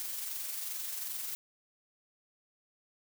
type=noise with amplitude modulation; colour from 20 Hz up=blue; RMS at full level=-37 dBFS; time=0-1.35 s; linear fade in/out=0 ms; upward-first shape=sine; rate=22.7 Hz; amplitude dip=35%; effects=none